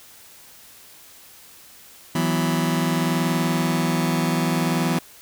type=chord; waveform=sawtooth; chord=E suspended second; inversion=none; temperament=just; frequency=164.81 / 185.42 / 247.2 Hz; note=E3 / F#3 / B3; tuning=0 / +4 / +2 cents; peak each=-18 / -22 / -20 dBFS; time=2.15-4.99 s; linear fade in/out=5 ms; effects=white hiss -47 dBFS RMS until 5.21 s